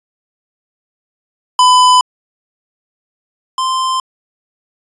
square tone pair in turn, 1003 / 1041 Hz, B5 / C6, +26 / -9 cents, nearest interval minor second, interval 65 cents, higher second, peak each -6 / -14 dBFS, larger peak first, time 1.59-2.01 / 3.58-4 s, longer neither, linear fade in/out 2 ms, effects resampled to 22050 Hz

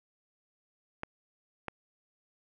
clicks, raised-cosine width 0.5 ms, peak -20 dBFS, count 2, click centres 1.034 / 1.683 s, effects none

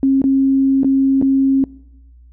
sine tone with dropouts, 270 Hz, C#4, 45 cents flat, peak -10 dBFS, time 0.03-1.64 s, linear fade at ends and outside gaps 1 ms, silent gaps 0.218-0.24 / 0.833-0.845 / 1.215-1.224 s, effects noise-tail reverb RT60 1.0 s tail -24 dB re dry + added 60 Hz sine -41 dBFS peak until 2.32 s

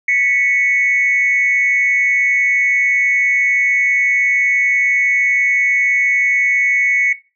sine tone pair together, 1966.4 / 2217 Hz, B6 / C#7, -8 / 0 cents, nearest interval major second, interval 208 cents, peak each -16 / -12 dBFS, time 0.08-7.13 s, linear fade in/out 5 ms, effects noise-tail reverb RT60 0.3 s tail -17 dB re dry + tanh soft clip ceiling -5 dBFS

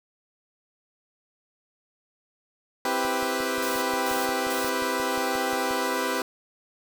15% pulse chord, C major seventh, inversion none, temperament equal, 261.6 / 329.6 / 392 / 493.9 Hz, C4 / E4 / G4 / B4, 0 / 0 / 0 / 0 cents, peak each -24 / -27 / -23 / -23 dBFS, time 2.85-6.22 s, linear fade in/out 2 ms
click train, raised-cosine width 3 ms, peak -31 dBFS, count 16, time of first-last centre 3.05-5.71 s, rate 5.64 Hz
white noise bursts, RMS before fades -36 dBFS, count 3, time 3.62-4.7 s, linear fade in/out 5 ms, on 200 ms, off 240 ms
effects none

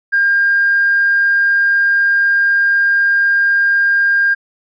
triangle tone with tanh clipping, 1606 Hz, G6, 41 cents sharp, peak -9 dBFS, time 0.12-4.35 s, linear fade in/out 20 ms, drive 1 dB, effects resampled to 16000 Hz

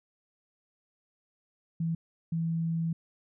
sine tone bursts at uneven times, 164.81 Hz, E3, in tune, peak -27 dBFS, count 2, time 1.8-1.95 / 2.32-2.93 s, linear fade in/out 5 ms, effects none

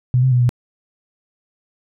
sine tone with pitch steps, 125.4 / 130.5 / 123.8 / 122.2 Hz, B2 / C3 / B2 / B2, +27 / -4 / +5 / -18 cents, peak -11 dBFS, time 0.14-0.492 s, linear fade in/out 0 ms, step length 88 ms, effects none

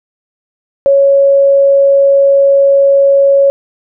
sine tone, 554.4 Hz, C#5, in tune, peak -4 dBFS, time 0.86-3.5 s, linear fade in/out 0 ms, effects none

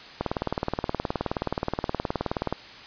click train, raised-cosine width 1 ms, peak -11 dBFS, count 45, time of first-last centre 0.21-2.526 s, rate 19 Hz, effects white hiss -44 dBFS RMS until 2.86 s + resampled to 11025 Hz

